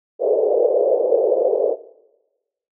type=band-pass noise; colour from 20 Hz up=white; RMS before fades=-17 dBFS; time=0.19-1.76 s; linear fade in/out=50 ms; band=430 to 560 Hz; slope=48 dB/octave; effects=noise-tail reverb RT60 1.0 s tail -18 dB re dry